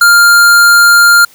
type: tone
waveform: square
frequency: 1400 Hz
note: F6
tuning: 4 cents sharp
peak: -3 dBFS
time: 0.01-1.25 s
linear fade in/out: 5 ms
effects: white hiss -42 dBFS RMS until 1.34 s